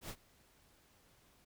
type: noise with ADSR envelope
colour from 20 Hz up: pink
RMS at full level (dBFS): -44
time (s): 0.01-1.45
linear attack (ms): 82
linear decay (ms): 63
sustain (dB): -24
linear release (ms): 11
effects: none